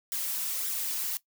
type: noise with flanger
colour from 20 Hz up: blue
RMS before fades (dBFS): -32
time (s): 0.12-1.17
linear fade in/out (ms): 0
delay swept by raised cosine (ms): 0.55 to 4.05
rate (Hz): 1.8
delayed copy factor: +0.7
effects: noise-tail reverb RT60 0.1 s tail -18 dB re dry